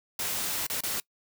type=noise with dropouts; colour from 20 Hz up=white; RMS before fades=-31 dBFS; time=0.19-1 s; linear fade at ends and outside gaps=2 ms; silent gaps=0.667-0.699 / 0.807-0.835 s; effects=noise-tail reverb RT60 0.1 s tail -23 dB re dry